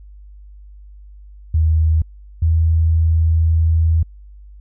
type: tone pair in turn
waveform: sine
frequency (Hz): 79.5 / 81.26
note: D#2 / E2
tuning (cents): +38 / -24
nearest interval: unison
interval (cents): 38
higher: second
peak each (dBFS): -11 / -11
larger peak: neither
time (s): 1.54-2.02 / 2.42-4.03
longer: second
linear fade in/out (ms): 5
effects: added 50 Hz sine -37 dBFS peak until 4.6 s